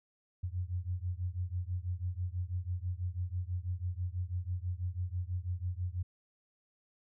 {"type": "beating tone pair", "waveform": "sine", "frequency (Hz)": [87.31, 93.41], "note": ["F2", "F#2"], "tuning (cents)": [0, 17], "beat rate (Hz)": 6.1, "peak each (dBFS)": [-36, -37], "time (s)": [0.43, 6.03], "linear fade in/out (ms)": 10, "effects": []}